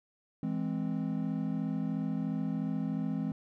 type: chord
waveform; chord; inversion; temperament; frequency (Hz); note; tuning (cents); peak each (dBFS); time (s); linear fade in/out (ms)
triangle; E augmented; none; equal; 164.81 / 207.7 / 261.6; E3 / G#3 / B#3; 0 / 0 / 0; -33; 0.43-3.32; 2
effects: none